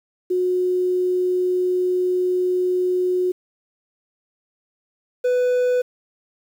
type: tone pair in turn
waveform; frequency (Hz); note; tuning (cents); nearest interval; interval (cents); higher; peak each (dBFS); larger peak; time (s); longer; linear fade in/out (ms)
sine / triangle; 364 / 497.1; F#4 / B4; -28 / +11; perfect fourth; 539; second; -17 / -14; second; 0.3-3.32 / 5.24-5.82; first; 10
effects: 8-bit